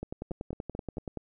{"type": "two click trains", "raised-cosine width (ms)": 2, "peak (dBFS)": [-22, -24], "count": [13, 4], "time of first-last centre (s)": [[0.03, 1.173], [0.31, 0.971]], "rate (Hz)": [10.5, 4.54], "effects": []}